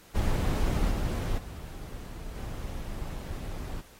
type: noise with level steps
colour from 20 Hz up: brown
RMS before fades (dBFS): -26 / -29 / -40 / -36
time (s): 0.14-3.82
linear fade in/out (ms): 20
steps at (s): 0.9 / 1.37 / 2.35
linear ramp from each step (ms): 20
effects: pink hiss -55 dBFS RMS until 3.99 s + AAC 48 kbps